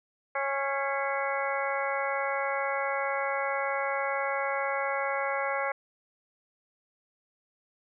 harmonic tone with a mistuned harmonic, 275.5 Hz, C#4, 11 cents flat, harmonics 2 / 3 / 4 / 5 / 6 / 7 / 8, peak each -32 / -34 / -35 / -36 / -37 / -37 / -38 dBFS, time 0.35-5.72 s, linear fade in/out 5 ms, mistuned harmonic 7, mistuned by +66 cents, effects none

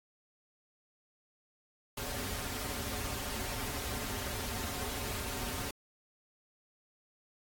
pink noise with comb filter, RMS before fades -38 dBFS, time 1.97-5.71 s, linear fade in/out 5 ms, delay 6.1 ms, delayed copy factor -0.9, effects AAC 64 kbps

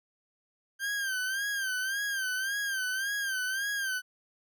40% pulse tone with vibrato, 1575 Hz, G6, 8 cents sharp, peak -29 dBFS, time 0.79-4.02 s, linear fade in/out 50 ms, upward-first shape sine, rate 1.8 Hz, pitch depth 87 cents each way, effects none

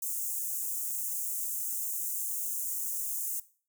white high-pass noise, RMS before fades -34 dBFS, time 0.02-3.4 s, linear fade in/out 5 ms, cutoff 6600 Hz, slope 48 dB/octave, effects noise-tail reverb RT60 0.4 s tail -17 dB re dry

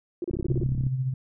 sine tone bursts, 350.2 Hz, F4, 5 cents sharp, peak -26 dBFS, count 8, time 0.22-0.635 s, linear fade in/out 2 ms, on 23 ms, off 33 ms
click train, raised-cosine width 5 ms, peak -19 dBFS, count 20, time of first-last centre 0.31-0.867 s, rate 34.1 Hz
sine tone with tremolo, 130.2 Hz, C3, 8 cents flat, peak -22 dBFS, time 0.49-1.14 s, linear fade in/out 5 ms, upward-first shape sine, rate 14 Hz, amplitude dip 50%
effects none

